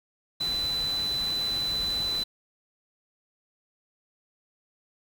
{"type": "tone in noise", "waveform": "sine", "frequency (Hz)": 4000, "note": "B7", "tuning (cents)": 21, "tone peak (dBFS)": -26, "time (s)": [0.4, 2.24], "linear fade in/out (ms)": 10, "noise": "pink", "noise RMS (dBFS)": -39, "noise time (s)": [0.4, 2.24], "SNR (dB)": 10, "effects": []}